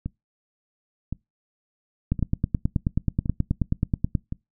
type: two click trains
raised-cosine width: 5 ms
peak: -16 / -9 dBFS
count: 5 / 20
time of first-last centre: 0.06-4.324 / 2.12-4.152 s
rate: 0.938 / 9.35 Hz
effects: noise-tail reverb RT60 0.2 s tail -24 dB re dry